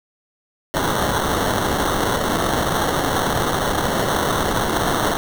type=noise with sample-and-hold; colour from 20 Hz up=violet; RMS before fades=-20 dBFS; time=0.74-5.17 s; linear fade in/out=0 ms; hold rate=2450 Hz; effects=none